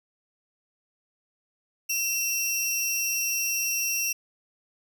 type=tone pair together; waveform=sawtooth; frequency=2706 / 5734 Hz; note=E7 / F8; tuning=+45 / +45 cents; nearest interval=octave + minor second; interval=1300 cents; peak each=-25 dBFS; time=1.89-4.13 s; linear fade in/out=10 ms; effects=none